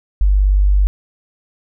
sine tone, 49 Hz, G1, in tune, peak -9 dBFS, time 0.21-0.87 s, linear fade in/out 0 ms, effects none

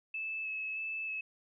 sine tone with vibrato, 2606 Hz, E7, 20 cents flat, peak -35 dBFS, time 0.14-1.21 s, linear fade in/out 5 ms, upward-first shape square, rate 1.6 Hz, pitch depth 12 cents each way, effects none

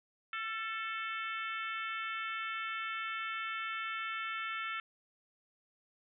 harmonic tone with a mistuned harmonic, 440 Hz, A4, in tune, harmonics 3 / 4 / 5 / 6 / 7 / 8, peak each -39 / -43 / -43 / -45 / -48 / -52 dBFS, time 0.33-4.8 s, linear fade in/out 2 ms, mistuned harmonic 3, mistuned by +34 cents, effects none

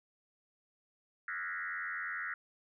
sine tone with frequency modulation, 1654 Hz, G#6, 8 cents flat, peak -36 dBFS, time 1.28-2.34 s, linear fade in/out 2 ms, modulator 88.5 Hz, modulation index 3.7, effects none

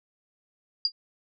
sine tone with exponential decay, 4806 Hz, D8, 39 cents sharp, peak -17 dBFS, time 0.85-0.92 s, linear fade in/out 2 ms, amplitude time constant 15 ms, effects none

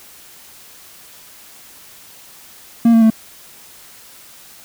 triangle tone with pitch steps, 231.9 / 226.9 / 221.9 Hz, A#3 / A#3 / A3, -9 / -47 / +15 cents, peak -5 dBFS, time 2.85-3.102 s, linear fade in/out 5 ms, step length 84 ms, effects white hiss -42 dBFS RMS until 4.64 s

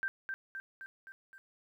sine tone with echo, 1568 Hz, G6, in tune, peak -31 dBFS, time 0.03-0.08 s, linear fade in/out 0 ms, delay 260 ms, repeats 5, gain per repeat -4 dB, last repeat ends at 1.38 s, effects 12-bit

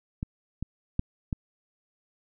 clicks, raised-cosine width 5 ms, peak -18 / -19 / -12 / -16 dBFS, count 4, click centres 0.229 / 0.626 / 0.994 / 1.328 s, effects none

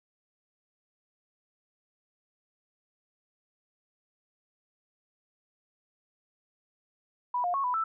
sine tone with pitch steps, 983 / 709 / 1100 / 992 / 1322 Hz, B5 / F5 / C#6 / B5 / E6, -8 / +26 / -14 / +7 / +5 cents, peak -26 dBFS, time 7.34-7.84 s, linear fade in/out 5 ms, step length 100 ms, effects none

